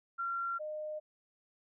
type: tone pair in turn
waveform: sine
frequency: 1373 / 611.6 Hz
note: F6 / D#5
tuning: -30 / -30 cents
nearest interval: octave + major second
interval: 1400 cents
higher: first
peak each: -33 / -37 dBFS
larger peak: first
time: 0.18-0.59 / 0.59-1 s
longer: neither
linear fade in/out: 20 ms
effects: none